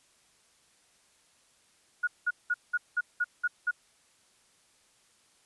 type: tone bursts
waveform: sine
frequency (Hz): 1448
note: F#6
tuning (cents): -38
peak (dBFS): -24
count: 8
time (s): 2.03-3.712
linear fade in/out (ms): 10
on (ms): 44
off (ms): 190
effects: white hiss -65 dBFS RMS until 5.45 s + resampled to 24000 Hz